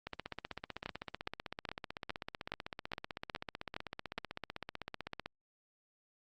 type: two click trains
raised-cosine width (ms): 0.3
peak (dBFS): -24 / -21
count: 83 / 9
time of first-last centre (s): 0.07-5.26 / 0.86-4.18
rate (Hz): 15.8 / 2.41
effects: Opus 48 kbps